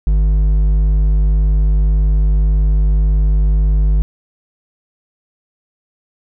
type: tone with hard clipping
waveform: triangle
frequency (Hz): 50.9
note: G#1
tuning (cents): -34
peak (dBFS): -11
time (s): 0.07-4.02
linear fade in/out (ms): 0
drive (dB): 9
effects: none